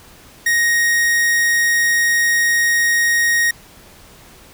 45% pulse tone, 1871 Hz, A#6, 6 cents sharp, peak -13 dBFS, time 0.46-3.51 s, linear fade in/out 5 ms, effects pink hiss -44 dBFS RMS until 4.53 s

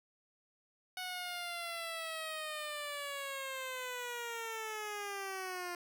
10% pulse linear sweep, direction down, 739 to 349.2 Hz, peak -31 dBFS, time 0.97-5.75 s, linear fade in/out 2 ms, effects none

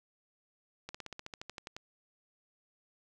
slowing click train, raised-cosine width 0.2 ms, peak -25 dBFS, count 13, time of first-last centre 0.89-1.765 s, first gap 55 ms, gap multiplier 1.05, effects none

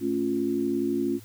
sine chord, A augmented, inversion none, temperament equal, 220 / 277.2 / 349.2 Hz, A3 / C#4 / E#4, 0 / 0 / 0 cents, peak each -31 / -27 / -27 dBFS, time 0-1.2 s, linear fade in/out 50 ms, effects added 107 Hz sine -46 dBFS peak until 1.24 s + white hiss -53 dBFS RMS until 1.24 s

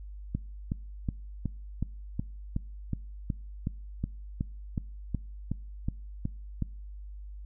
click train, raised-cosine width 5 ms, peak -17 dBFS, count 18, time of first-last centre 0.35-6.623 s, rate 2.71 Hz, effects noise-tail reverb RT60 0.5 s tail -25 dB re dry + added 50 Hz sine -40 dBFS peak until 7.45 s

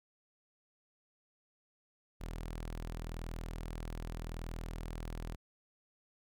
sawtooth tone, 40.83 Hz, E1, 16 cents flat, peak -36 dBFS, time 2.2-5.36 s, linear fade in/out 20 ms, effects none

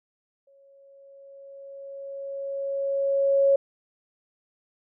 sine tone with exponential growth, 552 Hz, C#5, 7 cents flat, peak -15 dBFS, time 0.47-3.56 s, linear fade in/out 5 ms, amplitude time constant 670 ms, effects none

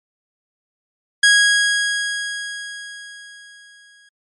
sawtooth tone with exponential decay, 1650 Hz, G#6, 12 cents flat, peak -5 dBFS, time 1.23-4.09 s, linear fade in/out 5 ms, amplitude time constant 620 ms, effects MP3 48 kbps

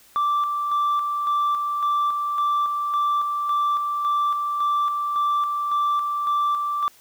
sine tone with tremolo, 1171 Hz, D6, 5 cents flat, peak -16 dBFS, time 0.16-6.88 s, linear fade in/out 0 ms, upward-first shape square, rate 1.8 Hz, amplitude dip 45%, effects tanh soft clip ceiling -17 dBFS + white hiss -53 dBFS RMS until 7 s

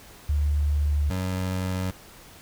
sine / 25% pulse tone pair in turn, 73.42 / 92.88 Hz, D2 / F#2, 0 / +7 cents, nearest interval major third, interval 407 cents, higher second, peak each -20 / -22 dBFS, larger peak first, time 0.29-1.1 / 1.1-1.91 s, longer neither, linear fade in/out 5 ms, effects pink hiss -48 dBFS RMS until 2.41 s

